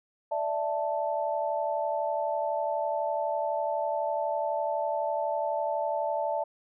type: chord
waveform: sine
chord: D suspended second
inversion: none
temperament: equal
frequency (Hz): 587.3 / 659.3 / 880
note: D5 / E5 / A5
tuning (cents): 0 / 0 / 0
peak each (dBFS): -31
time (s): 0.31-6.44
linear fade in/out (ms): 10
effects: none